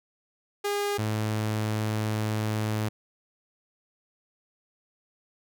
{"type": "tone pair in turn", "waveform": "sawtooth", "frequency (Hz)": [407.7, 107.99], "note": ["G#4", "A2"], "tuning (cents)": [-32, -32], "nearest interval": "octave + major seventh", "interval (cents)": 2300, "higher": "first", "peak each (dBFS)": -22, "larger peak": "neither", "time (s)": [[0.64, 0.98], [0.98, 2.89]], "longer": "second", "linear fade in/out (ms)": 10, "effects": []}